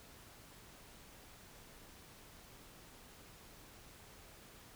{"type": "silence", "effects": ["pink hiss -58 dBFS RMS until 4.75 s"]}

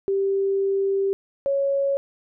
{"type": "tone pair in turn", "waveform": "sine", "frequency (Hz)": [391.8, 554.1], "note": ["G4", "C#5"], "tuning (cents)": [-1, -1], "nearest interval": "tritone", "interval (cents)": 600, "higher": "second", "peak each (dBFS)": -19, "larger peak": "neither", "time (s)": [[0.08, 1.13], [1.46, 1.97]], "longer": "first", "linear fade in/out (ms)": 0, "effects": []}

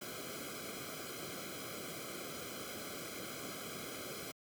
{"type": "noise with comb filter", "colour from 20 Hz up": "pink", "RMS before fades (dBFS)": -45, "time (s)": [0.01, 4.32], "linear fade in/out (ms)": 10, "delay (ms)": 1.1, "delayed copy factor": -1, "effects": ["high-pass 100 Hz 12 dB/octave"]}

